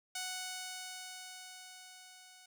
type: tone with level ramp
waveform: 5% pulse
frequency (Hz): 740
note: F#5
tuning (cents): 0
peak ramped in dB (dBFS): -26 to -45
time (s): 0.15-2.46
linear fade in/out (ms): 5
effects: none